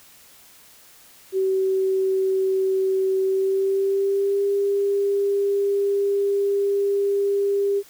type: tone with pitch glide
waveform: sine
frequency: 381.5 to 400 Hz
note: G4 to G4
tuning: -47 to +35 cents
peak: -18 dBFS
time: 1.32-7.83 s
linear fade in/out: 50 ms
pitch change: +82 cents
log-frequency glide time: 3.21-4.44 s
effects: white hiss -50 dBFS RMS until 7.89 s